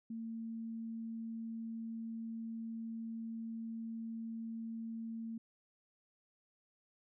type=tone; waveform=sine; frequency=226.6 Hz; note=A#3; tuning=49 cents flat; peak=-40 dBFS; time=0.1-5.38 s; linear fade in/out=5 ms; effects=none